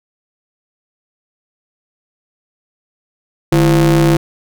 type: ring-modulated tone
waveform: square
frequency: 92 Hz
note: F#2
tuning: 9 cents flat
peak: -6 dBFS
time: 3.52-4.17 s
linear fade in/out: 5 ms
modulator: 243 Hz
effects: none